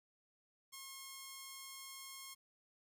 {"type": "tone", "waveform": "5% pulse", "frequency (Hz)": 1078, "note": "C#6", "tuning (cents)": -49, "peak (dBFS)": -37, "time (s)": [0.72, 2.35], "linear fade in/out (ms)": 20, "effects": ["13-bit"]}